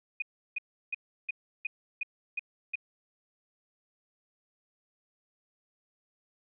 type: tone bursts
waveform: sine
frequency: 2475 Hz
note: D#7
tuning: 10 cents flat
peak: -29 dBFS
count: 8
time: 0.2-2.756 s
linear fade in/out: 5 ms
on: 22 ms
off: 340 ms
effects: none